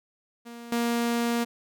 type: tone with level steps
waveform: sawtooth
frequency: 235.5 Hz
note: A#3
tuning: 18 cents sharp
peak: -36 / -20 dBFS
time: 0.45-1.45 s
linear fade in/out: 20 ms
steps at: 0.72 s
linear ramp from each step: 2 ms
effects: none